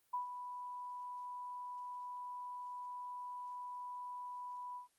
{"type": "tone with ADSR envelope", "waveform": "sine", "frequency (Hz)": 987.8, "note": "B5", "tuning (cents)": 0, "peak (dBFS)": -34, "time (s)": [0.13, 4.88], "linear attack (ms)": 11, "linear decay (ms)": 120, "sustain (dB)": -9, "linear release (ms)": 120, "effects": ["white hiss -75 dBFS RMS until 4.98 s", "Opus 32 kbps"]}